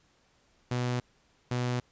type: tone pair in turn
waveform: sawtooth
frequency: 123.47 / 123.47 Hz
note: B2 / B2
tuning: 0 / 0 cents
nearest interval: unison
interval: 0 cents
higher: neither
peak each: -24 dBFS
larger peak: neither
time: 0.71-1 / 1.51-1.8 s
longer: neither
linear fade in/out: 5 ms
effects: pink hiss -67 dBFS RMS until 1.91 s + resampled to 16000 Hz